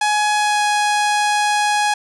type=tone with pitch glide; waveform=sawtooth; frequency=840 to 833.7 Hz; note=G#5 to G#5; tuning=+19 to +6 cents; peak=-11 dBFS; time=0.01-1.94 s; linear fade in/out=5 ms; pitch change=-13 cents; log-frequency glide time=0.35-0.62 s; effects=resampled to 24000 Hz + 8-bit